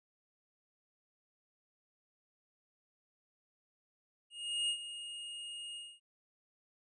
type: tone with ADSR envelope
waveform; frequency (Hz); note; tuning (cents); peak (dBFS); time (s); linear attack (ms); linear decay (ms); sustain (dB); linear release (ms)
square; 2854; F7; +37; -31; 4.3-6; 390; 79; -12; 240
effects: resampled to 22050 Hz